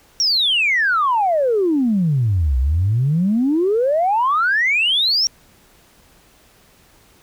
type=exponential two-way sweep; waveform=sine; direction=down then up; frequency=5700 to 61.4 to 5700 Hz; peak=-13 dBFS; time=0.2-5.27 s; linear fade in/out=0 ms; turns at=2.58 s; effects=tanh soft clip ceiling -9 dBFS + pink hiss -52 dBFS RMS until 7.22 s